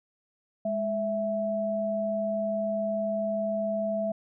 sine tone pair together, 207.7 / 659.4 Hz, G#3 / E5, 0 / 0 cents, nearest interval octave + minor sixth, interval 2000 cents, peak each -32 / -27 dBFS, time 0.65-4.12 s, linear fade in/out 5 ms, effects none

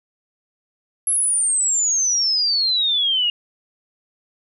sine exponential sweep, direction down, 11175 to 2826 Hz, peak -16 dBFS, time 1.07-3.3 s, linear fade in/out 2 ms, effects none

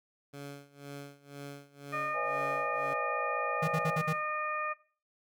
15% pulse tone with tremolo, 141.7 Hz, C#3, 38 cents sharp, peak -34 dBFS, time 0.33-2.94 s, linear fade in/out 10 ms, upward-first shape sine, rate 2 Hz, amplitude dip 90%
harmonic tone, 610 Hz, D#5, 34 cents flat, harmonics 1 / 2 / 3 / 4, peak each -40 / -34 / -40 / -39 dBFS, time 1.92-4.74 s, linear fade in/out 20 ms
sine chord, C# minor seventh, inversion third, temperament equal, 493.9 / 554.4 / 659.3 / 830.6 Hz, B4 / C#5 / E5 / G#5, 0 / 0 / 0 / 0 cents, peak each -39 dBFS, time 2.13-4.01 s, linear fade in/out 50 ms
square tone bursts, 158.6 Hz, D#3, 33 cents sharp, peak -30 dBFS, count 5, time 3.62-4.132 s, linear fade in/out 10 ms, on 60 ms, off 53 ms
effects noise-tail reverb RT60 0.4 s tail -17 dB re dry

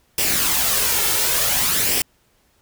white noise with flanger, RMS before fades -19 dBFS, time 0.18-2.02 s, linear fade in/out 2 ms, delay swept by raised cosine 0.37 to 2.27 ms, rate 0.56 Hz, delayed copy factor +0.5, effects pink hiss -61 dBFS RMS until 2.61 s

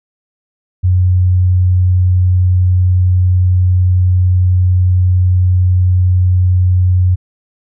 sine tone, 91.1 Hz, F#2, 26 cents flat, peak -7 dBFS, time 0.83-7.16 s, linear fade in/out 20 ms, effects none

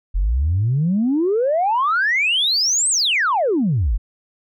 sine exponential two-way sweep, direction up then down, 41.66 to 8510 to 41.66 Hz, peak -14 dBFS, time 0.14-3.98 s, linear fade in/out 20 ms, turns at 2.89 s, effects tanh soft clip ceiling -11 dBFS

